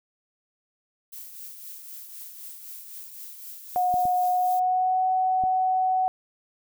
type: noise with tremolo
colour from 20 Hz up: violet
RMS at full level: -39 dBFS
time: 1.12-4.6 s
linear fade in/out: 10 ms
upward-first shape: triangle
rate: 3.9 Hz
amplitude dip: 50%
type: tone with pitch glide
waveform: sine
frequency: 726 to 747.7 Hz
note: F#5 to F#5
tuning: -33 to +18 cents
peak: -20 dBFS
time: 3.76-6.08 s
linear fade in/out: 0 ms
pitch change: +51 cents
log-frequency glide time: 4.28-5.05 s
type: clicks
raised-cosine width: 3 ms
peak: -25 dBFS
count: 3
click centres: 3.941 / 4.054 / 5.438 s
effects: none